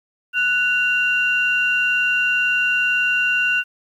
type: tone pair together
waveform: sine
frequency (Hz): 1480 / 2769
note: F#6 / F7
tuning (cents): 0 / -15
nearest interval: major seventh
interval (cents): 1085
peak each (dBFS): -18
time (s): 0.33-3.64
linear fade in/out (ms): 50
effects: tanh soft clip ceiling -8 dBFS + 9-bit